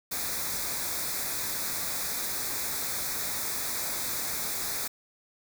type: band-stop noise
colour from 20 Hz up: white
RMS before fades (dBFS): -32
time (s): 0.11-4.88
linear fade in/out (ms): 10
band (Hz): 2500 to 3500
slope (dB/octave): 96
effects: none